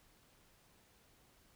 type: silence
effects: pink hiss -68 dBFS RMS until 1.55 s

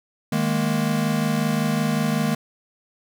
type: chord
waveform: square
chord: D# suspended fourth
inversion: none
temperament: equal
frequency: 155.56 / 207.7 / 233.1 Hz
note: D#3 / G#3 / A#3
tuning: 0 / 0 / 0 cents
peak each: -25 dBFS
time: 0.32-2.35 s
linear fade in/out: 5 ms
effects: none

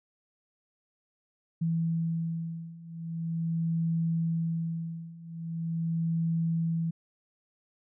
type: beating tone pair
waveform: sine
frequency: 164.81 / 165.23 Hz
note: E3 / E3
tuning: 0 / +4 cents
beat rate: 0.42 Hz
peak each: -32 / -30 dBFS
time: 1.61-6.91 s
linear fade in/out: 10 ms
effects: none

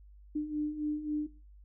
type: beating tone pair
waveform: sine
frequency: 297.7 / 301.4 Hz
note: D4 / D4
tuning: +24 / +45 cents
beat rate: 3.7 Hz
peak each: -37 / -32 dBFS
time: 0.35-1.27 s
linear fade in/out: 10 ms
effects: noise-tail reverb RT60 0.3 s tail -18 dB re dry + added 50 Hz sine -52 dBFS peak until 1.64 s

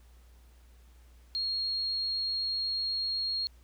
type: tone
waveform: sine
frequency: 4273 Hz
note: C8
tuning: 36 cents sharp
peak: -29 dBFS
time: 1.35-3.47 s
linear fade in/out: 0 ms
effects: added 60 Hz sine -54 dBFS peak until 3.63 s + pink hiss -66 dBFS RMS until 3.63 s

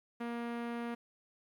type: tone with low-pass filter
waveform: sawtooth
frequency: 236 Hz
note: A#3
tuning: 22 cents sharp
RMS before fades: -39 dBFS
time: 0.2-0.95 s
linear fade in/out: 10 ms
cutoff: 2200 Hz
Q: 0.94
effects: 11-bit

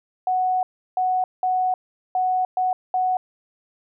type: tone bursts at uneven times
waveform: sine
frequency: 740 Hz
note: F#5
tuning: in tune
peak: -18 dBFS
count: 6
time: 0.27-0.63 / 0.97-1.24 / 1.43-1.74 / 2.15-2.45 / 2.57-2.73 / 2.94-3.17 s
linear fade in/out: 2 ms
effects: none

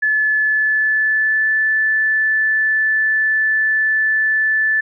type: tone with pitch glide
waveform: sine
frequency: 1727 to 1749.1 Hz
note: A6 to A6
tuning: -33 to -11 cents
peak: -13 dBFS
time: 0.02-4.81 s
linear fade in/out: 10 ms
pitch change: +22 cents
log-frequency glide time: 0.41-1.53 s
effects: none

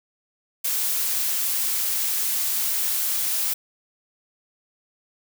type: noise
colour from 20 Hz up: blue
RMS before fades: -24 dBFS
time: 0.64-3.54 s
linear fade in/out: 10 ms
effects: none

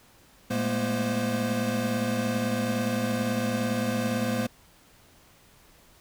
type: tone cluster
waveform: square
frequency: 113.8 / 208.6 / 220.4 / 238.1 / 517 Hz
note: A#2 / G#3 / A3 / A#3 / C5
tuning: -41 / +8 / +3 / +37 / -21 cents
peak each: -34 / -33 / -35 / -30 / -33 dBFS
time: 0.5-4.47 s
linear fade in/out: 10 ms
effects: pink hiss -57 dBFS RMS until 6 s

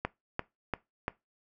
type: click train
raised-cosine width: 0.5 ms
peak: -15 dBFS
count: 4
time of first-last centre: 0.05-1.081 s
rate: 2.91 Hz
effects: noise-tail reverb RT60 0.2 s tail -20 dB re dry

